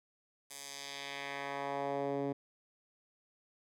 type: tone with band-pass filter sweep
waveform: 10% pulse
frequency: 140.1 Hz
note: C#3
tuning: 19 cents sharp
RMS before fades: -39 dBFS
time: 0.5-2.33 s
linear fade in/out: 10 ms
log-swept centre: 9100 to 300 Hz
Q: 1.1
effects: none